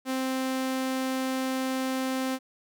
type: tone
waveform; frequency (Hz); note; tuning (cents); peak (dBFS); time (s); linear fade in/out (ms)
sawtooth; 261.6; C4; 0; -23; 0.05-2.39; 50
effects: none